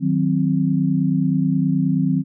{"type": "chord", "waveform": "sine", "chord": "C diminished", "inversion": "first", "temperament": "equal", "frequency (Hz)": [155.56, 185, 261.6], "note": ["Eb3", "Gb3", "C4"], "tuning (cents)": [0, 0, 0], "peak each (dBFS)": -20, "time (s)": [0, 2.24], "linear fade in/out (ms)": 50, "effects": []}